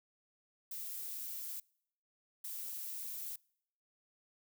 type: noise bursts at uneven times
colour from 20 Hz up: violet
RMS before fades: -43 dBFS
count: 2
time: 0.71-1.6 / 2.44-3.36 s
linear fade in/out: 5 ms
effects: noise-tail reverb RT60 0.7 s tail -26 dB re dry